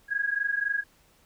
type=tone pair together; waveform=sine; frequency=1635 / 1658.8 Hz; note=G#6 / G#6; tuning=-28 / -3 cents; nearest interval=unison; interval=25 cents; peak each=-28 / -28 dBFS; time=0.08-0.84 s; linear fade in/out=50 ms; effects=pink hiss -62 dBFS RMS until 1.25 s